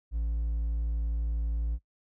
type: tone with hard clipping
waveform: triangle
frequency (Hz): 56.1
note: A1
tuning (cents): +34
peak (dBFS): -28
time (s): 0.11-1.79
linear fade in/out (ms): 50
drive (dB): 5
effects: noise-tail reverb RT60 0.1 s tail -20 dB re dry